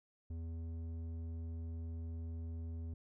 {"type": "tone with low-pass filter", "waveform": "square", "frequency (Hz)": 82.41, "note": "E2", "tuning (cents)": 0, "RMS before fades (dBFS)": -43, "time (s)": [0.3, 2.94], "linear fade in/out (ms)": 5, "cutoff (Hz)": 280, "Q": 0.66, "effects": []}